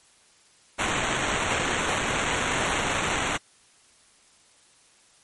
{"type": "noise with sample-and-hold", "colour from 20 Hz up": "violet", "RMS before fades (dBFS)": -26, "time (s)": [0.78, 3.38], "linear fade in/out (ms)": 20, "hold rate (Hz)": 4900, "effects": ["white hiss -58 dBFS RMS until 5.23 s", "MP3 48 kbps"]}